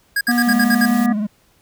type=tone bursts; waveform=square; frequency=1641 Hz; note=G#6; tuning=21 cents flat; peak=-16 dBFS; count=7; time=0.16-0.858 s; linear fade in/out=5 ms; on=50 ms; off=58 ms
type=harmonic tone; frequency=241.2 Hz; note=B3; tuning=41 cents flat; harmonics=1 / 3 / 5 / 7 / 8; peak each=-15 / -25 / -29 / -32 / -33 dBFS; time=0.28-1.13 s; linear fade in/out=10 ms
type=noise; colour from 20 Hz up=white; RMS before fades=-33 dBFS; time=0.31-1.06 s; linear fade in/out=0 ms
type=tone with vibrato; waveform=triangle; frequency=210 Hz; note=G#3; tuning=19 cents sharp; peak=-16 dBFS; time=0.47-1.27 s; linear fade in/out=10 ms; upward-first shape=sine; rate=20 Hz; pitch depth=67 cents each way
effects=pink hiss -57 dBFS RMS until 1.61 s